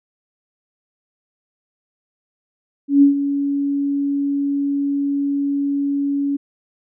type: tone with ADSR envelope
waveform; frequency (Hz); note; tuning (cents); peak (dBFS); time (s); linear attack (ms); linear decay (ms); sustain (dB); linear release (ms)
sine; 281.7; C#4; +28; -6; 2.88-6.37; 140; 120; -11; 12
effects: none